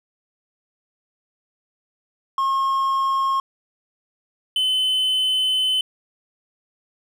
triangle tone pair in turn, 1079 / 3040 Hz, C#6 / F#7, -47 / +46 cents, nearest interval octave + tritone, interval 1793 cents, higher second, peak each -16 / -16 dBFS, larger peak neither, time 2.38-3.4 / 4.56-5.81 s, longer second, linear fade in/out 2 ms, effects none

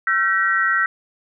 sine tone cluster, 1351 / 1541 / 1906 Hz, E6 / G6 / A#6, +42 / -30 / +38 cents, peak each -20 dBFS, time 0.07-0.86 s, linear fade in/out 2 ms, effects none

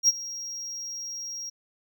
triangle tone with ADSR envelope, 5620 Hz, F8, 10 cents sharp, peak -13 dBFS, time 0.03-1.5 s, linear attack 54 ms, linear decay 29 ms, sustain -19 dB, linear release 11 ms, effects none

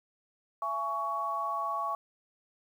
sine tone cluster, 674 / 839 / 1119 Hz, E5 / G#5 / C#6, +38 / +17 / +16 cents, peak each -38 / -38 / -31 dBFS, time 0.62-1.95 s, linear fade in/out 2 ms, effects 10-bit

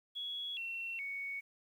sine tone with pitch steps, 3354 / 2716 / 2226 Hz, G#7 / F7 / C#7, +16 / -49 / +7 cents, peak -38 dBFS, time 0.15-1.41 s, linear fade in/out 20 ms, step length 420 ms, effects 11-bit

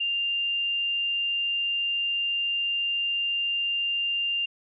sine tone, 2794 Hz, F7, in tune, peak -24 dBFS, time 0-4.46 s, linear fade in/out 10 ms, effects none

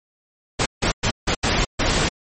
pink noise bursts at uneven times, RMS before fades -19 dBFS, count 6, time 0.59-0.66 / 0.82-0.92 / 1.03-1.11 / 1.27-1.35 / 1.43-1.65 / 1.79-2.09 s, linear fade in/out 10 ms, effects MP3 32 kbps

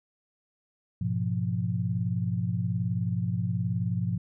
sine chord, F diminished, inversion first, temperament equal with one note detuned, 103.83 / 122.69 / 174.61 Hz, Ab2 / Cb3 / F3, 0 / -11 / 0 cents, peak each -30 / -30 / -30 dBFS, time 1.01-4.18 s, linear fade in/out 5 ms, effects none

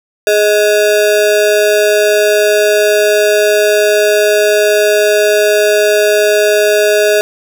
square ring-modulated tone, 523.3 Hz, C5, in tune, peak -5 dBFS, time 0.27-7.21 s, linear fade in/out 0 ms, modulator 105 Hz, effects 7-bit

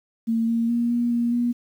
sine tone with pitch steps, 227.4 / 230.7 / 236.5 / 238.8 / 236.7 / 240.4 Hz, A#3 / A#3 / A#3 / A#3 / A#3 / B3, -43 / -18 / +25 / +42 / +27 / -46 cents, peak -19 dBFS, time 0.27-1.53 s, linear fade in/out 20 ms, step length 210 ms, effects 9-bit

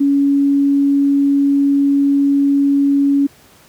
sine tone, 280.4 Hz, C#4, 20 cents sharp, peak -10 dBFS, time 0-3.27 s, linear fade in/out 10 ms, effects pink hiss -47 dBFS RMS until 3.68 s + high-pass 80 Hz 12 dB/octave

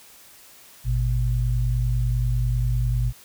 sine tone pair together, 51.31 / 121.4 Hz, G#1 / B2, -20 / -29 cents, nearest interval octave + minor third, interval 1491 cents, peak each -22 dBFS, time 0.84-3.13 s, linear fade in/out 50 ms, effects white hiss -49 dBFS RMS until 3.24 s

